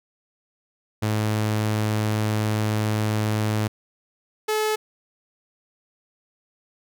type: tone pair in turn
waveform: sawtooth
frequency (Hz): 107.4 / 430.4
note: A2 / A4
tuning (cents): -41 / -38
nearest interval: 2 octaves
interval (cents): 2403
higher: second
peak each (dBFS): -17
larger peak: neither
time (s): 1.02-3.68 / 4.48-4.76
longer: first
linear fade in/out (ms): 10
effects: none